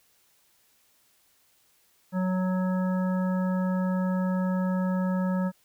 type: harmonic tone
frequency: 185 Hz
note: F#3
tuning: in tune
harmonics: 1 / 3 / 5 / 7 / 9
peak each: -24 / -34 / -38 / -41 / -43 dBFS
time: 2.12-5.52 s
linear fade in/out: 50 ms
effects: white hiss -65 dBFS RMS until 5.64 s